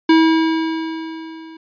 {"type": "tone with level ramp", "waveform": "square", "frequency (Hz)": 322.8, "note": "E4", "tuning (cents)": -36, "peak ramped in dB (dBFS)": [-8, -36], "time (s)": [0.09, 1.57], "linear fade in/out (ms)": 5, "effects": ["resampled to 11025 Hz"]}